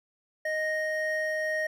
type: tone pair together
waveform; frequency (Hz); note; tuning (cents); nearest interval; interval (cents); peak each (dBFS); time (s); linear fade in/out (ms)
triangle; 622.3 / 1864.7; D#5 / A#6; 0 / 0; octave + perfect fifth; 1900; -28; 0.45-1.67; 5
effects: none